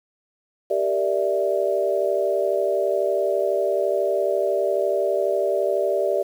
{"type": "chord", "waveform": "sine", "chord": "E half-diminished seventh", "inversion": "first", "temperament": "equal", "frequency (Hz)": [392, 466.2, 587.3, 659.3], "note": ["G4", "Bb4", "D5", "E5"], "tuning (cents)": [0, 0, 0, 0], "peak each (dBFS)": [-24, -28, -22, -26], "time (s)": [0.7, 6.23], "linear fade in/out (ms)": 10, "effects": ["8-bit"]}